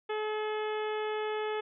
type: harmonic tone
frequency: 428.1 Hz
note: A4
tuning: 47 cents flat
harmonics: 1 / 2 / 3 / 4 / 5 / 6 / 7 / 8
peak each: -32 / -38 / -42 / -44 / -46 / -48 / -49 / -50 dBFS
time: 0.09-1.61 s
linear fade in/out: 10 ms
effects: none